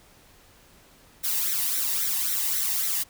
blue noise with flanger, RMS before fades -26 dBFS, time 1.23-3.04 s, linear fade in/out 20 ms, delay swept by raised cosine 0.51 to 1.1 ms, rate 3.7 Hz, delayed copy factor +0.6, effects pink hiss -55 dBFS RMS until 3.09 s

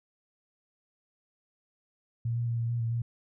sine tone with pitch steps, 116.7 / 118.7 / 117.1 / 116.2 / 118.8 / 114.9 / 117.7 Hz, A#2 / A#2 / A#2 / A#2 / A#2 / A#2 / A#2, +2 / +32 / +8 / -5 / +33 / -25 / +17 cents, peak -27 dBFS, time 2.25-3.02 s, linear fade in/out 5 ms, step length 110 ms, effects none

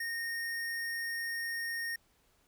square tone, 1848 Hz, A#6, 16 cents flat, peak -35 dBFS, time 0-1.96 s, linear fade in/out 5 ms, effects pink hiss -70 dBFS RMS until 2.47 s

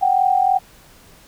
sine tone pair together, 740.8 / 784 Hz, F#5 / G5, +2 / 0 cents, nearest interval minor second, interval 98 cents, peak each -16 dBFS, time 0.01-0.59 s, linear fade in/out 20 ms, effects pink hiss -48 dBFS RMS until 1.27 s

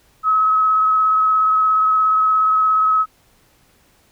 sine tone with vibrato, 1282 Hz, E6, 49 cents flat, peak -12 dBFS, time 0.23-3.06 s, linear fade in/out 50 ms, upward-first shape sine, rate 17 Hz, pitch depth 11 cents each way, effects pink hiss -56 dBFS RMS until 4.11 s

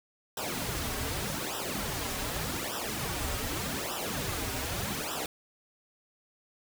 pink noise with flanger, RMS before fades -34 dBFS, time 0.37-5.26 s, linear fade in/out 2 ms, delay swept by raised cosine 0.45 to 5.95 ms, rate 0.84 Hz, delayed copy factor -0.95, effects none

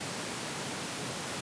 pink high-pass noise, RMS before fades -37 dBFS, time 0-1.41 s, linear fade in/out 10 ms, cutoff 120 Hz, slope 24 dB/octave, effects resampled to 22050 Hz

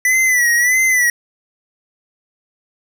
square tone with vibrato, 1975.5 Hz, B6, in tune, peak -12 dBFS, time 0.05-1.1 s, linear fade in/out 2 ms, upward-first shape sine, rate 1.6 Hz, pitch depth 82 cents each way, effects none

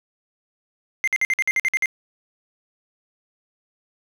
triangle tone bursts, 2093 Hz, C7, in tune, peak -15 dBFS, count 10, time 1.04-1.858 s, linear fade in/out 0 ms, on 35 ms, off 52 ms, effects none

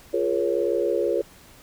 sine chord, Bb minor seventh, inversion second, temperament equal with one note detuned, 349.2 / 415.3 / 476.5 / 554.4 Hz, F4 / Ab4 / Bb4 / Db5, 0 / 0 / +38 / 0 cents, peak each -26 dBFS, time 0.13-1.22 s, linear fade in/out 10 ms, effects pink hiss -50 dBFS RMS until 1.62 s

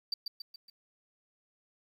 triangle tone with echo, 4653 Hz, D8, 17 cents flat, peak -26 dBFS, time 0.12-0.14 s, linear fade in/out 5 ms, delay 140 ms, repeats 4, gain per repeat -6 dB, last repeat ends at 0.7 s, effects tanh soft clip ceiling -27 dBFS + 11-bit

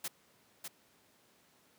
white noise with echo, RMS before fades -38 dBFS, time 0.04-0.08 s, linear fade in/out 5 ms, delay 600 ms, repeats 1, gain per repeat -5 dB, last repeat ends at 0.68 s, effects pink hiss -67 dBFS RMS until 1.78 s + high-pass 150 Hz 12 dB/octave

